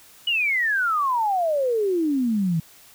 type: exponential sweep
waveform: sine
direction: down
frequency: 2960 to 156.6 Hz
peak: -19 dBFS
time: 0.27-2.6 s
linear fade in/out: 5 ms
effects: white hiss -50 dBFS RMS until 2.94 s